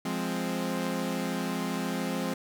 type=chord; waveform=sawtooth; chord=F minor; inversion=none; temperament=equal; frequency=174.61 / 207.7 / 261.6 Hz; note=F3 / Ab3 / C4; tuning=0 / 0 / 0 cents; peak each=-30 / -30 / -29 dBFS; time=0.05-2.34 s; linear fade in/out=5 ms; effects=none